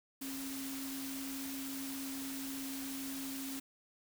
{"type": "tone in noise", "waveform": "sine", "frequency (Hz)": 270, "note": "C#4", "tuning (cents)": -45, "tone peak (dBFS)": -41, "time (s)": [0.21, 3.6], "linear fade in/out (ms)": 10, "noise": "white", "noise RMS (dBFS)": -45, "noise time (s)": [0.21, 3.6], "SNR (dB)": 1, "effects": []}